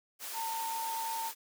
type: tone in noise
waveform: sine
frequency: 906 Hz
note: A#5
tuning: 50 cents flat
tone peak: -34 dBFS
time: 0.33-1.32 s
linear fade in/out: 50 ms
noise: white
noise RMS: -41 dBFS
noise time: 0.19-1.35 s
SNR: +4 dB
effects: high-pass 400 Hz 12 dB/octave